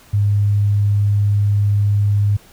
sine tone, 102.3 Hz, G#2, 26 cents flat, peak -12 dBFS, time 0.13-2.37 s, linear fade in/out 10 ms, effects pink hiss -47 dBFS RMS until 2.52 s

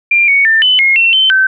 sine tone with pitch steps, 2385 / 2229 / 1790 / 3017 / 2153 / 2710 / 3080 / 1541 Hz, D7 / C#7 / A6 / F#7 / C7 / E7 / G7 / G6, +26 / +9 / +29 / +33 / +49 / +47 / -31 / -30 cents, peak -6 dBFS, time 0.11-1.47 s, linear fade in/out 5 ms, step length 170 ms, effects none

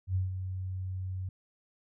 sine tone with ADSR envelope, 93.3 Hz, F#2, 15 cents sharp, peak -25 dBFS, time 0.07-1.29 s, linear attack 82 ms, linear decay 150 ms, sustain -8 dB, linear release 3 ms, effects none

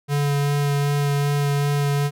square tone with vibrato, 143.3 Hz, D3, 42 cents flat, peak -19 dBFS, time 0.08-2.11 s, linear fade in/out 50 ms, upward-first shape sine, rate 2.6 Hz, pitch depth 11 cents each way, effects none

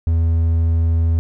triangle tone, 82.41 Hz, E2, in tune, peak -11 dBFS, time 0.07-1.19 s, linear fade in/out 0 ms, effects none

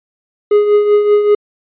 triangle tone with tremolo, 415.3 Hz, G#4, in tune, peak -3 dBFS, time 0.51-1.35 s, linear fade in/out 5 ms, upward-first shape triangle, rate 5.2 Hz, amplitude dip 60%, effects resampled to 8000 Hz

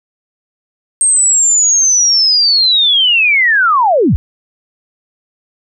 sine linear sweep, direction down, 8520 to 46.94 Hz, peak -7 dBFS, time 1.01-4.16 s, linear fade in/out 0 ms, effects none

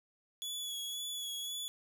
sawtooth tone with vibrato, 3390 Hz, G#7, 35 cents sharp, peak -35 dBFS, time 0.42-1.68 s, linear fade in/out 0 ms, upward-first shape sine, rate 1.9 Hz, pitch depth 27 cents each way, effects none

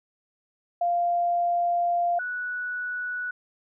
sine tone pair in turn, 696 / 1474.8 Hz, F5 / F#6, -6 / -6 cents, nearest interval octave + minor second, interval 1300 cents, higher second, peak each -21 / -28 dBFS, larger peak first, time 0.81-2.19 / 2.19-3.31 s, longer first, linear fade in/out 5 ms, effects none

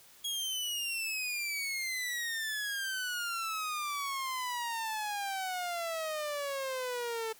sawtooth exponential sweep, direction down, 3322 to 440 Hz, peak -30 dBFS, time 0.24-7.33 s, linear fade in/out 10 ms, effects white hiss -58 dBFS RMS until 7.39 s

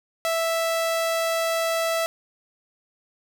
sawtooth tone, 659 Hz, E5, 1 cent flat, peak -18 dBFS, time 0.25-2.06 s, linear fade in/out 0 ms, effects none

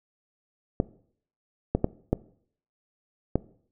clicks, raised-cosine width 2 ms, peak -8 dBFS, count 5, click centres 0.801 / 1.75 / 1.844 / 2.13 / 3.356 s, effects noise-tail reverb RT60 0.6 s tail -20 dB re dry

